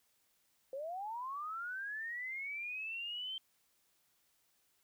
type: linear sweep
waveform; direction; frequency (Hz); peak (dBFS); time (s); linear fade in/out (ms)
sine; up; 515 to 3136; -39; 0.73-3.38; 2
effects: white hiss -75 dBFS RMS until 4.83 s

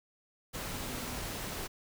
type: tone in noise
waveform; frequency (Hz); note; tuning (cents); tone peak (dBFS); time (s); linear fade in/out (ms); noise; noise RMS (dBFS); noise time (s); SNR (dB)
sine; 248.1; B3; +8; -45; 0.73-1.17; 20; pink; -39; 0.53-1.68; -9
effects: none

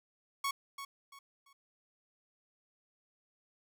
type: tone with echo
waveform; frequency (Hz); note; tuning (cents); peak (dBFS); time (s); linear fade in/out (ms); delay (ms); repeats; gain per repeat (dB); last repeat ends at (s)
sawtooth; 1108.7; C#6; 0; -28; 0.44-0.51; 5; 340; 3; -10; 1.53
effects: none

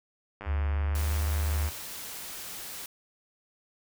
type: click train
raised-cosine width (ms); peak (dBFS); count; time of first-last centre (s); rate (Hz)
0.5; -25; 130; 0.41-1.687; 101
type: tone with pitch glide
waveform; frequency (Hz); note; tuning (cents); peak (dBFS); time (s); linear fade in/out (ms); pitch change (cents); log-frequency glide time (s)
sine; 73.9 to 76.2; D2 to D#2; +11 to -36; -25; 0.45-1.71; 50; +53; 0.73-1.16
type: noise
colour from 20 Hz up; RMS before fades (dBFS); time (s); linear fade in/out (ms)
white; -40; 0.95-2.86; 2
effects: none

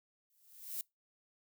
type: noise with exponential growth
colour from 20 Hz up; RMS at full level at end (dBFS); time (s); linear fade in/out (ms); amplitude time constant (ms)
violet; -37; 0.3-0.81; 1; 110
effects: noise-tail reverb RT60 0.2 s tail -25 dB re dry

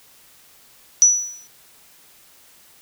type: tone with exponential decay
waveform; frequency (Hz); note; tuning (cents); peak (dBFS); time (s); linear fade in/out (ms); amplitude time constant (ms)
sine; 5910; F#8; -3; -6; 1.02-1.47; 0; 96
effects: white hiss -51 dBFS RMS until 2.81 s

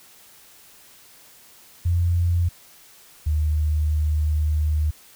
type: tone pair in turn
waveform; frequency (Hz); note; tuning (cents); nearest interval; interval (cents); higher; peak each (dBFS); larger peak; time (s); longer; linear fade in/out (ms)
sine; 86.5 / 76.38; F2 / D#2; -16 / -31; major second; 215; first; -17 / -18; first; 1.85-2.49 / 3.26-4.91; second; 10
effects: white hiss -50 dBFS RMS until 5.15 s

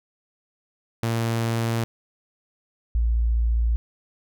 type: tone pair in turn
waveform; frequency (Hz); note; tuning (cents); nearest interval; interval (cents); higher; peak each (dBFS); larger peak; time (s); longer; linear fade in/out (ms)
sawtooth / sine; 114.9 / 57.45; A#2 / A#1; -25 / -25; octave; 1200; first; -18; neither; 1.03-1.84 / 2.95-3.76; neither; 0
effects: none

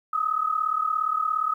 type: tone pair together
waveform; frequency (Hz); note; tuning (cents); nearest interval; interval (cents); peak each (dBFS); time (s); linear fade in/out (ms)
sine; 1244.5 / 1281.7; D#6 / E6; 0 / -49; minor second; 51; -25; 0.13-1.54; 5
effects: 10-bit

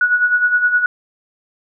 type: tone with tremolo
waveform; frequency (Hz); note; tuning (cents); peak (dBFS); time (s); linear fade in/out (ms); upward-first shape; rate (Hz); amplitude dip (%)
sine; 1465; F#6; -18; -9; 0.01-0.86; 2; sine; 9.7; 65
effects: none

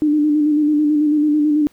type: tone with vibrato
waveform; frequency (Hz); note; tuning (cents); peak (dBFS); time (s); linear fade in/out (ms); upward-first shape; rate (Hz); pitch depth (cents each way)
sine; 299.6; D4; +35; -12; 0.02-1.67; 0; square; 9.1; 30
effects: pink hiss -55 dBFS RMS until 1.72 s

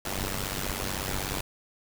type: noise with amplitude modulation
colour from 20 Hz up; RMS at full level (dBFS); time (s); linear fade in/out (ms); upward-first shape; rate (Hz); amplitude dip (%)
pink; -28; 0.05-1.41; 5; sine; 96.2; 90
effects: none

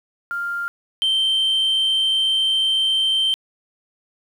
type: tone pair in turn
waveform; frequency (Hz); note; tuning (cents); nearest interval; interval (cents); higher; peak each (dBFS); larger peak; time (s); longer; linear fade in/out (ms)
sine; 1396.9 / 3123; F6 / G7; 0 / -7; octave + major second; 1393; second; -22 / -14; second; 0.31-0.68 / 1.02-3.34; second; 0
effects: tanh soft clip ceiling -14 dBFS + 8-bit

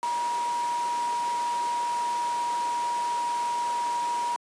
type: tone in noise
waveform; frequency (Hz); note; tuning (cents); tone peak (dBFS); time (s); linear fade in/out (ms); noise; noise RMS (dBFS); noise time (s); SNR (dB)
sine; 955; A#5; +42; -25; 0.03-4.36; 0; pink; -37; 0.03-4.36; +9
effects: high-pass 400 Hz 12 dB/octave + resampled to 22050 Hz

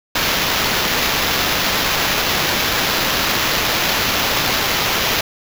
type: noise with sample-and-hold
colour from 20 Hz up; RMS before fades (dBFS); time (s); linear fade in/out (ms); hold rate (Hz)
white; -18; 0.15-5.21; 5; 8820
effects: none

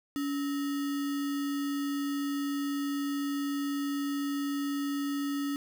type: tone with sample-and-hold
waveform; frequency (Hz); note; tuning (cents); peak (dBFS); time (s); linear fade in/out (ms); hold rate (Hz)
sine; 283; C#4; +36; -29; 0.16-5.56; 0; 1575
effects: none

